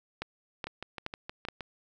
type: two click trains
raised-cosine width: 0.3 ms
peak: -22 / -18 dBFS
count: 7 / 4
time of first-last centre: 0.67-1.607 / 0.22-1.486 s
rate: 6.4 / 2.37 Hz
effects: none